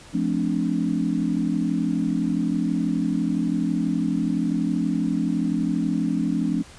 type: chord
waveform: sine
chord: D minor seventh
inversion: first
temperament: equal with one note detuned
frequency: 174.61 / 215.6 / 261.6 / 293.7 Hz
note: F3 / A3 / C4 / D4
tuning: 0 / -35 / 0 / 0 cents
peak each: -26 dBFS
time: 0.13-6.63 s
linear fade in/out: 20 ms
effects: pink hiss -46 dBFS RMS until 6.78 s + resampled to 22050 Hz